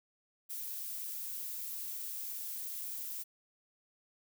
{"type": "noise", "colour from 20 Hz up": "violet", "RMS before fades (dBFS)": -41, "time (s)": [0.49, 3.24], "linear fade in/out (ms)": 20, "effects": []}